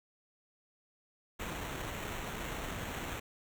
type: noise with sample-and-hold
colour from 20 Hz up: pink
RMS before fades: -40 dBFS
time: 1.39-3.2 s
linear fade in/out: 10 ms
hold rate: 4900 Hz
effects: none